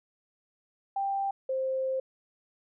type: tone pair in turn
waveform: sine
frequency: 788 / 525.9 Hz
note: G5 / C5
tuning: +9 / +9 cents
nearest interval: perfect fifth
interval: 700 cents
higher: first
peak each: -27 dBFS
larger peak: neither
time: 0.96-1.31 / 1.49-2 s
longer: second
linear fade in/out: 5 ms
effects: none